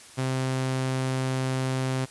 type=tone; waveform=sawtooth; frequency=130.81 Hz; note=C3; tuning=in tune; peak=-21 dBFS; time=0.17-2.06 s; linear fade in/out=20 ms; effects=white hiss -48 dBFS RMS until 2.1 s + resampled to 24000 Hz